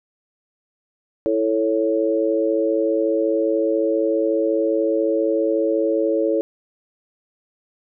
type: chord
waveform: sine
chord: A major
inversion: second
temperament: equal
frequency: 329.6 / 440 / 554.4 Hz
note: E4 / A4 / C#5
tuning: 0 / 0 / 0 cents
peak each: -21 dBFS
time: 1.26-6.41 s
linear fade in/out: 0 ms
effects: none